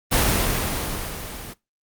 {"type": "noise with level ramp", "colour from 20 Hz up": "pink", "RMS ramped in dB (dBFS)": [-17, -36], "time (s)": [0.11, 1.54], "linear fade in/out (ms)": 20, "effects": ["noise-tail reverb RT60 0.2 s tail -20 dB re dry", "Opus 24 kbps"]}